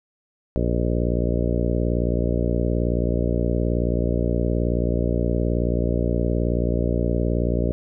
harmonic tone with a mistuned harmonic, 58.9 Hz, A#1, 19 cents sharp, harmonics 1 / 2 / 3 / 4 / 5 / 6 / 7 / 8 / 9 / 10, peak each -23 / -26 / -28 / -29 / -30 / -31 / -31 / -32 / -33 / -33 dBFS, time 0.56-7.72 s, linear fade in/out 0 ms, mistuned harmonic 10, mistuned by +58 cents, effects none

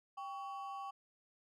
triangle ring-modulated tone, 956 Hz, A#5, 43 cents sharp, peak -37 dBFS, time 0.17-0.91 s, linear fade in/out 10 ms, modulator 166 Hz, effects none

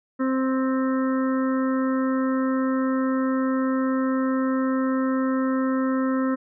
harmonic tone, 262.3 Hz, C4, 4 cents sharp, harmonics 1 / 2 / 4 / 5 / 6 / 7, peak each -21 / -29 / -34 / -33 / -41 / -39 dBFS, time 0.19-6.36 s, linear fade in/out 20 ms, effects none

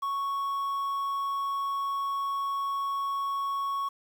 triangle tone with quantisation, 1108.7 Hz, C#6, in tune, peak -26 dBFS, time 0.02-3.89 s, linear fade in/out 10 ms, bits 9, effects none

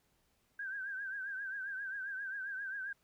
sine tone with vibrato, 1581 Hz, G6, 14 cents sharp, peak -38 dBFS, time 0.59-2.93 s, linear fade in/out 5 ms, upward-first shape triangle, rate 7.5 Hz, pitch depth 93 cents each way, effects pink hiss -75 dBFS RMS until 3.03 s

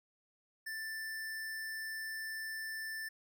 square tone, 1769 Hz, A6, 9 cents sharp, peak -40 dBFS, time 0.66-3.09 s, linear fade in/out 10 ms, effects none

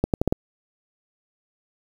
accelerating click train, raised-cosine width 2 ms, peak -6 dBFS, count 5, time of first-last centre 0.04-0.325 s, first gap 98 ms, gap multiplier 0.79, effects 7-bit

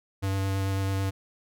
square tone with vibrato, 97 Hz, G2, 18 cents flat, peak -26 dBFS, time 0.22-1.11 s, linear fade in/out 20 ms, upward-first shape square, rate 9.1 Hz, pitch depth 9 cents each way, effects none

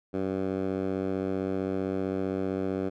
10% pulse tone with band-pass filter, 95.5 Hz, G2, 45 cents flat, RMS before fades -30 dBFS, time 0.13-2.9 s, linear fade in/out 20 ms, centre 340 Hz, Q 0.87, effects none

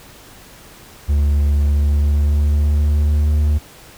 triangle tone with pitch glide, 72.3 to 74.85 Hz, D2 to D2, -27 to +33 cents, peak -10 dBFS, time 1.08-3.59 s, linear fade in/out 20 ms, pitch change +60 cents, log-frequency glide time 1.67-3.4 s, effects pink hiss -42 dBFS RMS until 3.97 s

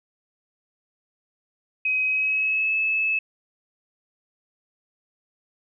sine tone with pitch glide, 2529 to 2602 Hz, D#7 to E7, +28 to -23 cents, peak -20 dBFS, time 1.85-3.19 s, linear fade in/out 5 ms, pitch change +49 cents, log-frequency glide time 2.04-2.75 s, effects none

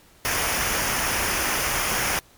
pink noise with comb filter, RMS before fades -24 dBFS, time 0.25-2.19 s, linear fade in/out 0 ms, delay 0.25 ms, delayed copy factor -0.6, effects pink hiss -54 dBFS RMS until 2.37 s + MP3 96 kbps

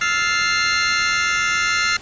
sawtooth chord, F major seventh, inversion third, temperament just, 1309.6 / 1396.9 / 1746.1 / 2095 Hz, E6 / F6 / A6 / C7, -12 / 0 / -14 / +2 cents, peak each -22 / -17 / -22 / -17 dBFS, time 0.01-1.97 s, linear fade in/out 5 ms, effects pink hiss -39 dBFS RMS until 2.01 s + resampled to 16000 Hz

